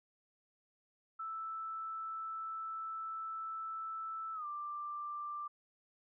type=tone with pitch glide; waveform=sine; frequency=1318.5 to 1181.5 Hz; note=E6 to D6; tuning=0 to +10 cents; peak=-39 dBFS; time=1.19-5.48 s; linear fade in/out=10 ms; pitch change=-190 cents; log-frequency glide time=4.34-4.46 s; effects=none